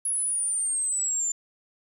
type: exponential sweep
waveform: sine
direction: down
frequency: 10548 to 7130 Hz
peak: -23 dBFS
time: 0.05-1.32 s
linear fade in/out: 5 ms
effects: tanh soft clip ceiling -20 dBFS + 9-bit